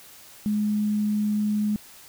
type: tone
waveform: sine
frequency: 210 Hz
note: G#3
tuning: 19 cents sharp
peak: -21 dBFS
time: 0.46-1.76 s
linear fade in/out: 0 ms
effects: white hiss -48 dBFS RMS until 2.08 s